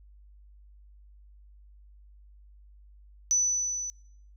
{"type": "tone with level ramp", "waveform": "sine", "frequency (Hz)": 5980, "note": "F#8", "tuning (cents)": 17, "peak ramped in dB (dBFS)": [-20, -32], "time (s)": [3.31, 3.9], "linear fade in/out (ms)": 0, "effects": ["noise-tail reverb RT60 0.7 s tail -25 dB re dry", "added 50 Hz sine -51 dBFS peak until 4.36 s"]}